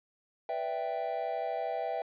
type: chord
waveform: triangle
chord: E minor seventh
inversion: second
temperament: equal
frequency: 493.9 / 587.3 / 659.3 / 784 Hz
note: B4 / D5 / E5 / G5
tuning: 0 / 0 / 0 / 0 cents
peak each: -37 / -39 / -33 / -34 dBFS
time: 0.49-2.02 s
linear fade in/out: 2 ms
effects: resampled to 11025 Hz